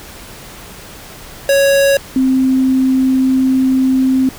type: tone pair in turn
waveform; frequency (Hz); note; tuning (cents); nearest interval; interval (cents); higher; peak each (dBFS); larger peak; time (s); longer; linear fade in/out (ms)
square / sine; 554.4 / 261.6; C#5 / C4; 0 / 0; octave + minor second; 1300; first; -9; neither; 1.49-1.97 / 2.16-4.29; second; 2
effects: pink hiss -34 dBFS RMS until 4.38 s